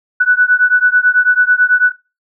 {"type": "beating tone pair", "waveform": "sine", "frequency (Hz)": [1480, 1489.1], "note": ["F#6", "F#6"], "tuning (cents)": [0, 11], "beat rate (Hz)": 9.1, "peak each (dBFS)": -11, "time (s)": [0.2, 1.92], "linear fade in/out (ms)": 10, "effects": ["noise-tail reverb RT60 0.3 s tail -22 dB re dry"]}